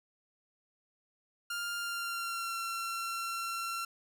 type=tone with pitch glide; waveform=sawtooth; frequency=1400 to 1360.1 Hz; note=F6 to F6; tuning=+4 to -46 cents; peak=-31 dBFS; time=1.5-3.85 s; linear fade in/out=5 ms; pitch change=-50 cents; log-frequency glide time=1.79-2.56 s; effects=none